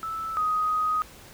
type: tone pair in turn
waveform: sine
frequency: 1314 / 1252 Hz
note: E6 / D#6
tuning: -6 / +10 cents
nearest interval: minor second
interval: 84 cents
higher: first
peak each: -29 / -22 dBFS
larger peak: second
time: 0.03-0.37 / 0.37-1.02 s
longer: second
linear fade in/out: 0 ms
effects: pink hiss -48 dBFS RMS until 1.33 s